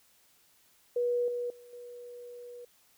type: tone with level steps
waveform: sine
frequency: 485 Hz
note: B4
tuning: 31 cents flat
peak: -26 / -31 / -50 / -43 dBFS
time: 0.96-2.65 s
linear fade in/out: 5 ms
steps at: 1.28 / 1.5 / 1.73 s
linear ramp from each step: 2 ms
effects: white hiss -65 dBFS RMS until 2.97 s